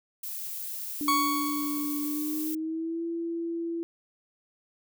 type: noise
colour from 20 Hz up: violet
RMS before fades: -36 dBFS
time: 0.23-2.55 s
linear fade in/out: 5 ms
type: tone with pitch glide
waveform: sine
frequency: 293.7 to 335.4 Hz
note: D4 to E4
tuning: 0 to +30 cents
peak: -29 dBFS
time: 1.01-3.83 s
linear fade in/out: 0 ms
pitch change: +230 cents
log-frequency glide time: 2.03-3.04 s
type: tone with exponential decay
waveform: 40% pulse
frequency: 1116 Hz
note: C#6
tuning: 11 cents sharp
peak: -20 dBFS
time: 1.08-2.46 s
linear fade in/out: 2 ms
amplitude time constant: 300 ms
effects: none